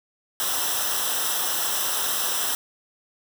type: noise with comb filter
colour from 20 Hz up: white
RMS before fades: -25 dBFS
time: 0.4-2.55 s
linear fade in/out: 0 ms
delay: 0.44 ms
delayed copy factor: -0.75
effects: none